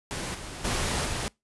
pink noise with level steps, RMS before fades -33 / -39 / -28 / -31 dBFS, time 0.11-1.28 s, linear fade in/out 0 ms, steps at 0.34 / 0.64 / 1.05 s, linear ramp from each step 10 ms, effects noise-tail reverb RT60 0.2 s tail -24 dB re dry + resampled to 24000 Hz

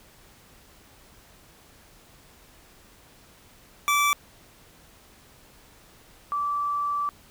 25% pulse / sine tone pair in turn, 1161 / 1161 Hz, D6 / D6, -20 / -20 cents, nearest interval unison, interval 0 cents, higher neither, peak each -16 / -24 dBFS, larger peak first, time 3.88-4.13 / 6.32-7.09 s, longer second, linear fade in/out 0 ms, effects pink hiss -54 dBFS RMS until 7.3 s

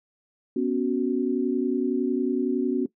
sine chord, B suspended second, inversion none, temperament just, 246.9 / 277.8 / 370.4 Hz, B3 / C#4 / F#4, 0 / +4 / +2 cents, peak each -26 dBFS, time 0.56-2.86 s, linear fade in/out 5 ms, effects noise-tail reverb RT60 0.1 s tail -19 dB re dry

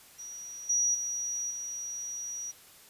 sine tone with level steps, 5790 Hz, F#8, 38 cents flat, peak -40 / -24 / -31 / -35 dBFS, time 0.18-2.52 s, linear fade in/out 20 ms, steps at 0.69 / 0.94 / 1.5 s, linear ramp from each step 10 ms, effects white hiss -55 dBFS RMS until 2.89 s + resampled to 32000 Hz

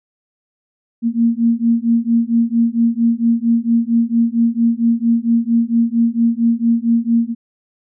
sine beating tone pair, 229.9 / 234.3 Hz, A#3 / A#3, -24 / +9 cents, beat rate 4.4 Hz, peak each -15 dBFS, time 1.02-7.35 s, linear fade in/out 50 ms, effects none

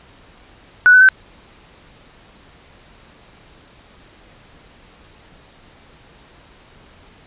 sine tone with pitch steps, 1476 / 1505.3 / 1535.1 Hz, F#6 / F#6 / G6, -5 / +29 / -37 cents, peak -5 dBFS, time 0.86-1.088 s, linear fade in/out 0 ms, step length 76 ms, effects pink hiss -47 dBFS RMS until 7.26 s + resampled to 8000 Hz

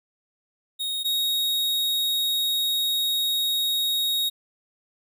45% pulse tone pair in turn, 3738 / 3760 Hz, A#7 / A#7, +4 / +14 cents, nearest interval unison, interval 10 cents, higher second, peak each -26 / -22 dBFS, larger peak second, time 0.79-1.04 / 1.04-4.3 s, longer second, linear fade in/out 20 ms, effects none

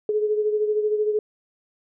sine beating tone pair, 422.9 / 435.9 Hz, G#4 / A4, +31 / -16 cents, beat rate 13 Hz, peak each -20 / -28 dBFS, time 0.09-1.19 s, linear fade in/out 2 ms, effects none

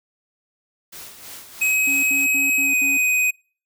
white noise with tremolo, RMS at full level -37 dBFS, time 0.92-2.25 s, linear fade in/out 10 ms, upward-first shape sine, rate 3.1 Hz, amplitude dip 55%
square tone with pitch glide, 2542 to 2504 Hz, D#7 to D#7, +36 to +10 cents, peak -17 dBFS, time 1.61-3.31 s, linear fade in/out 10 ms, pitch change -26 cents, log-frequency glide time 2.62-2.73 s
triangle tone bursts, 277.2 Hz, C#4, in tune, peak -27 dBFS, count 5, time 1.87-2.974 s, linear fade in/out 5 ms, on 160 ms, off 76 ms
effects noise-tail reverb RT60 0.4 s tail -26 dB re dry

